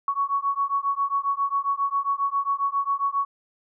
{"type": "beating tone pair", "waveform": "sine", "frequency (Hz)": [1112, 1119.4], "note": ["C#6", "C#6"], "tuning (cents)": [5, 17], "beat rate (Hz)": 7.4, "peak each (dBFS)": -25, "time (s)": [0.08, 3.25], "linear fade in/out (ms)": 2, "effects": []}